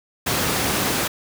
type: high-pass noise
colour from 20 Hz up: pink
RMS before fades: -22 dBFS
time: 0.26-1.08 s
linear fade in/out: 10 ms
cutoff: 110 Hz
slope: 12 dB/octave
effects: none